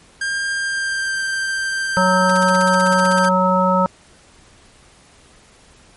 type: tone with pitch glide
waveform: 45% pulse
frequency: 1600 to 1571.6 Hz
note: G6 to G6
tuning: +35 to +4 cents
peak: -19 dBFS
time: 0.21-3.29 s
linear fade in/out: 5 ms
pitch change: -31 cents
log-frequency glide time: 0.51-1.21 s
type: harmonic tone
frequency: 185 Hz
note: F#3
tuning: in tune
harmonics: 1 / 3 / 5 / 7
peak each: -18 / -18 / -18 / -18 dBFS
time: 1.97-3.86 s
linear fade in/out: 0 ms
type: noise bursts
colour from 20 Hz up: white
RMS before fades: -27 dBFS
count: 16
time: 2.29-3.255 s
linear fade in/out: 5 ms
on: 20 ms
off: 43 ms
effects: pink hiss -49 dBFS RMS until 5.96 s + MP3 48 kbps

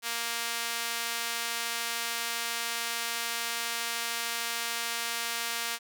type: tone with high-pass filter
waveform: sawtooth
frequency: 233.1 Hz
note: A#3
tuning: in tune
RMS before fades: -33 dBFS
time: 0.02-5.79 s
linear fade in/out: 50 ms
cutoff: 1600 Hz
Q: 0.54
effects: none

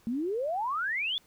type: exponential sweep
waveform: sine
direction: up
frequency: 220 to 3538 Hz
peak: -28 dBFS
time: 0.07-1.18 s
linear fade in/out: 0 ms
effects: pink hiss -63 dBFS RMS until 1.26 s

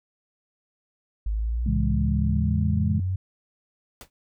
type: linear sweep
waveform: sine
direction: up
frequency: 51 to 94.8 Hz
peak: -23 dBFS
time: 1.26-3.16 s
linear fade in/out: 5 ms
type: chord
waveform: sine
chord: A major seventh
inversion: none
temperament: equal with one note detuned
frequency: 110 / 138.59 / 166.63 / 207.7 Hz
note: A2 / C#3 / E3 / G#3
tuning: 0 / 0 / +19 / 0 cents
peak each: -28 / -29 / -29 / -26 dBFS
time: 1.66-3 s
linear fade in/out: 5 ms
type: noise with exponential decay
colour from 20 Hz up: pink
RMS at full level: -36 dBFS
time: 4.01-4.1 s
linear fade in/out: 1 ms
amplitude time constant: 18 ms
effects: none

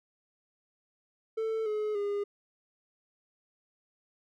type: tone with pitch steps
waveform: triangle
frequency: 444 / 425.2 / 407.1 Hz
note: A4 / G#4 / G#4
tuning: +16 / +41 / -35 cents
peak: -27 dBFS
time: 1.37-2.24 s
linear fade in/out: 10 ms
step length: 290 ms
effects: none

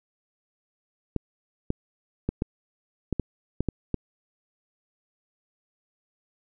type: clicks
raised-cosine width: 3 ms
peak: -12 dBFS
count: 9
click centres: 1.163 / 1.704 / 2.29 / 2.421 / 3.127 / 3.197 / 3.606 / 3.687 / 3.943 s
effects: none

